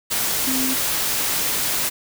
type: tone in noise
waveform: sine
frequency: 260.4 Hz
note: C4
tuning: 8 cents flat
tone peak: -23 dBFS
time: 0.46-0.75 s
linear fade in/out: 20 ms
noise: white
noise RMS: -22 dBFS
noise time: 0.1-1.9 s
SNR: -4 dB
effects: none